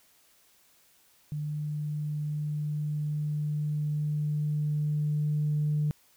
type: tone with level ramp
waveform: sine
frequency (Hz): 149.8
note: D3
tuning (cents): +35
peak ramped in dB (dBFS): -30 to -23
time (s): 1.32-5.91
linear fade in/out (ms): 0
effects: tanh soft clip ceiling -20 dBFS + white hiss -63 dBFS RMS until 6.16 s